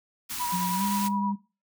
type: band-stop noise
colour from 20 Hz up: white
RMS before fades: -34 dBFS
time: 0.29-1.09 s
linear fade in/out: 20 ms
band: 350 to 800 Hz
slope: 96 dB/octave
type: tone with vibrato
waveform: sine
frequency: 972 Hz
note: B5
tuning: 28 cents flat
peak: -28 dBFS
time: 0.39-1.33 s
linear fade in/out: 20 ms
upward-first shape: sine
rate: 9.6 Hz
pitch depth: 25 cents each way
type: tone with pitch glide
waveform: sine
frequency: 180.8 to 201.8 Hz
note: F#3 to G#3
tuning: -40 to -49 cents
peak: -27 dBFS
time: 0.52-1.36 s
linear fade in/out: 20 ms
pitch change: +191 cents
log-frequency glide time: 0.74-0.84 s
effects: noise-tail reverb RT60 0.3 s tail -18 dB re dry

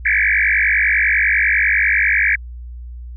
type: tone with frequency modulation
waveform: sine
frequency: 1975.5 Hz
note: B6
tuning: in tune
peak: -12 dBFS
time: 0.05-2.36 s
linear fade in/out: 10 ms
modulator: 50.1 Hz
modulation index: 7.1
effects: added 60 Hz sine -29 dBFS peak until 3.16 s

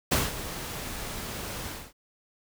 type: noise with ADSR envelope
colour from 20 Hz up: pink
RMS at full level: -23 dBFS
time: 0.11-1.93 s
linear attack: 11 ms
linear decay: 190 ms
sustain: -13 dB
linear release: 250 ms
effects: none

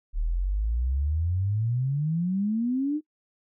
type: exponential sweep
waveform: sine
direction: up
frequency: 36.71 to 311.1 Hz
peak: -23 dBFS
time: 0.13-3.01 s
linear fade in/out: 50 ms
effects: noise-tail reverb RT60 0.1 s tail -23 dB re dry

